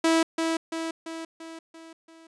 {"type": "tone with echo", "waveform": "sawtooth", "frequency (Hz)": 326.5, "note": "E4", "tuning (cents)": -17, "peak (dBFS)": -15, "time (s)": [0.04, 0.23], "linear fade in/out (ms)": 5, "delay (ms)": 340, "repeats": 6, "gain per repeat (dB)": -5, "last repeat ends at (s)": 2.27, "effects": ["resampled to 22050 Hz"]}